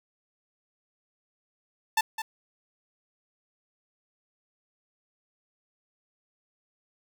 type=tone with echo; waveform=sawtooth; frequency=886 Hz; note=A5; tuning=12 cents sharp; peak=-17 dBFS; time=1.97-2.01 s; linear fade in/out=5 ms; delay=210 ms; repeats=1; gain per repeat=-10 dB; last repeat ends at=2.22 s; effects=none